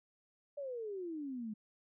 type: exponential sweep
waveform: sine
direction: down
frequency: 587.3 to 207.7 Hz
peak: -39 dBFS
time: 0.57-1.54 s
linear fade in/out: 10 ms
effects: none